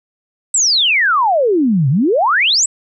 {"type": "exponential two-way sweep", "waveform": "sine", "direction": "down then up", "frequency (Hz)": [8160, 125.8, 8160], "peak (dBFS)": -10, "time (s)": [0.54, 2.66], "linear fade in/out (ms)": 5, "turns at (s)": 1.89, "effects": []}